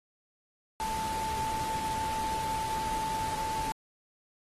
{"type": "tone in noise", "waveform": "sine", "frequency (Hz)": 880, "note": "A5", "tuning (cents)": 0, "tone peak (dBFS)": -31, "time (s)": [0.8, 3.72], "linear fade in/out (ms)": 0, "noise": "pink", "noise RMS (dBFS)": -39, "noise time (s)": [0.8, 3.72], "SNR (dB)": 5, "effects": ["AAC 32 kbps"]}